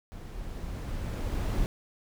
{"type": "noise with level ramp", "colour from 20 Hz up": "brown", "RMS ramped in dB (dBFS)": [-41, -28], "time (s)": [0.12, 1.66], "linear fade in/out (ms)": 0, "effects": []}